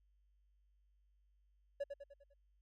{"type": "tone with echo", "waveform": "triangle", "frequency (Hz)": 565, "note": "C#5", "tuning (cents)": 33, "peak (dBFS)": -34, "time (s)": [1.8, 1.84], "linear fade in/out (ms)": 10, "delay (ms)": 100, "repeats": 5, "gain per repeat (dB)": -6, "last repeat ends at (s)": 2.34, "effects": ["added 50 Hz sine -70 dBFS peak until 2.61 s"]}